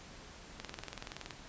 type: click train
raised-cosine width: 0.2 ms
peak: -24 dBFS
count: 16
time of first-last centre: 0.6-1.308 s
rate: 21.2 Hz
effects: pink hiss -52 dBFS RMS until 1.48 s + resampled to 16000 Hz